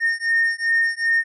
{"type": "beating tone pair", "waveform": "triangle", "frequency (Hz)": [1832, 1834.6], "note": ["A#6", "A#6"], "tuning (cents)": [-31, -28], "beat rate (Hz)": 2.6, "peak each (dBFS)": -18, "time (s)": [0, 1.24], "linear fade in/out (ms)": 50, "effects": ["tanh soft clip ceiling -10 dBFS", "resampled to 24000 Hz"]}